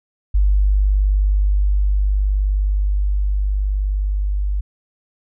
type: tone with level ramp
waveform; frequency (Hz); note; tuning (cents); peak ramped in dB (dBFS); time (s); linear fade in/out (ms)
sine; 49.64; G1; +22; -11 to -17; 0.34-4.61; 10
effects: none